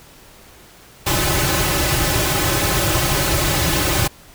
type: noise with comb filter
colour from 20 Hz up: pink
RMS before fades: -18 dBFS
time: 1.06-4.08 s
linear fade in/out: 10 ms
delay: 4.3 ms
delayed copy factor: -0.85
effects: pink hiss -45 dBFS RMS until 4.34 s